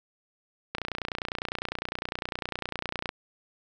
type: click train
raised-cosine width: 0.3 ms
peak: -14 dBFS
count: 71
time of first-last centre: 0.75-3.091 s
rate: 29.9 Hz
effects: none